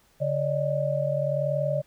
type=tone cluster; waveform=sine; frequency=143.3 / 568 / 609 Hz; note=D3 / C#5 / D#5; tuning=-42 / +42 / -37 cents; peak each=-28 / -28 / -27 dBFS; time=0.2-1.82 s; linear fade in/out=20 ms; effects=pink hiss -62 dBFS RMS until 1.86 s